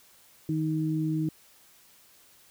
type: tone pair together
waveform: sine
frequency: 156.72 / 313.9 Hz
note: D#3 / D#4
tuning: +13 / +15 cents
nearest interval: octave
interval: 1202 cents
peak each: -28 dBFS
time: 0.49-1.29 s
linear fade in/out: 2 ms
effects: white hiss -58 dBFS RMS until 2.5 s